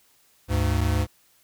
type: tone pair together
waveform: square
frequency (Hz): 72.79 / 101.6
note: D2 / G#2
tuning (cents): -15 / -38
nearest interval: tritone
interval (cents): 577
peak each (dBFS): -24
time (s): 0.48-1.07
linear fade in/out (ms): 50
effects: white hiss -61 dBFS RMS until 1.43 s